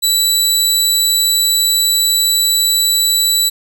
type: tone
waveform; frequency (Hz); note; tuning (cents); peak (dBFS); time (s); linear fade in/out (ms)
20% pulse; 3951; B7; 0; -5; 0.02-3.5; 20
effects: none